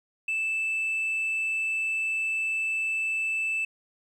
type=tone; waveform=sine; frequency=2637 Hz; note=E7; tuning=in tune; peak=-23 dBFS; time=0.28-3.65 s; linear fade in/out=5 ms; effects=tanh soft clip ceiling -24 dBFS + 10-bit